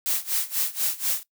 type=noise with tremolo; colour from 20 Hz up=blue; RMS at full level=-23 dBFS; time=0.06-1.23 s; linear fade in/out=0 ms; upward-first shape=sine; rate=4.1 Hz; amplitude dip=90%; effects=noise-tail reverb RT60 0.1 s tail -18 dB re dry